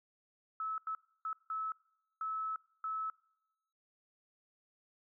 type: tone bursts at uneven times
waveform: sine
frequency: 1300 Hz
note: E6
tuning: 24 cents flat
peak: -35 dBFS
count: 6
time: 0.6-0.78 / 0.87-0.95 / 1.25-1.33 / 1.5-1.72 / 2.21-2.56 / 2.84-3.1 s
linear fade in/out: 2 ms
effects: noise-tail reverb RT60 1.0 s tail -25 dB re dry